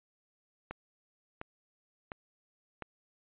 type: click train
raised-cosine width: 0.5 ms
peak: -24 dBFS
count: 4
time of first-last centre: 0.71-2.823 s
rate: 1.42 Hz
effects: resampled to 8000 Hz